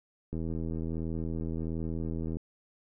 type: click train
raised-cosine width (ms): 3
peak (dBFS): -23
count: 167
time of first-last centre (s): 0.33-2.369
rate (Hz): 81.4
effects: none